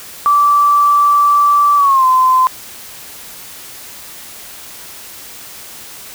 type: tone with pitch glide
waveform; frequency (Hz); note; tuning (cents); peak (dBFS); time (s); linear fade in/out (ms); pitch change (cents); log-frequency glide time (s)
sine; 1162 to 1029.3; D6 to C6; -19 to -29; -7; 0.26-2.47; 0; -210; 1.76-2.06
effects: white hiss -33 dBFS RMS until 6.14 s